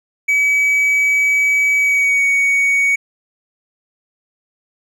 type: tone with pitch glide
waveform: triangle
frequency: 2280 to 2240 Hz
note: C#7 to C#7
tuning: +48 to +18 cents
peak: -10 dBFS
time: 0.28-2.96 s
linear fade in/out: 10 ms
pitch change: -30 cents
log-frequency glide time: 1.78-2.24 s
effects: none